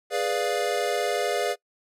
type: chord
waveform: square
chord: G# diminished seventh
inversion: none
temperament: equal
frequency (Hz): 415.3 / 493.9 / 587.3 / 698.5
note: G#4 / B4 / D5 / F5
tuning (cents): 0 / 0 / 0 / 0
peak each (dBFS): -30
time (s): 0.1-1.56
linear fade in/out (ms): 50
effects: noise-tail reverb RT60 0.1 s tail -23 dB re dry + low-pass 12000 Hz 12 dB/octave